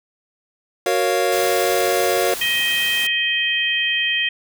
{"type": "chord", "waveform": "square", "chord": "Gb major seventh", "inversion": "none", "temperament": "equal", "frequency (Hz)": [370, 466.2, 554.4, 698.5], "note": ["Gb4", "Bb4", "Db5", "F5"], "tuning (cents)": [0, 0, 0, 0], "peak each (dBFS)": -23, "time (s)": [0.86, 2.34], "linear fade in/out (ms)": 2}
{"type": "noise", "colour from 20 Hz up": "white", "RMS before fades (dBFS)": -29, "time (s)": [1.32, 3.07], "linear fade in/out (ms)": 5}
{"type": "harmonic tone", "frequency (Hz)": 630, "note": "D#5", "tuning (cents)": 21, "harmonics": [3, 4, 5], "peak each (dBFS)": [-22, -22, -21], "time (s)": [2.41, 4.29], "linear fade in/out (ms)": 5}
{"effects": []}